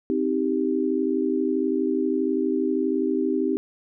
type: chord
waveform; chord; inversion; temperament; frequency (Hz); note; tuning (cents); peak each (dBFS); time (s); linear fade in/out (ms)
sine; C minor; none; just; 261.6 / 314 / 392.4; C4 / Eb4 / G4; 0 / +16 / +2; -25; 0.1-3.57; 0
effects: none